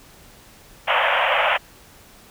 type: band-pass noise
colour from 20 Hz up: pink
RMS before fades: -19 dBFS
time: 0.87-1.58 s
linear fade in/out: 20 ms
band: 530 to 3200 Hz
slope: 96 dB/octave
effects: pink hiss -48 dBFS RMS until 2.3 s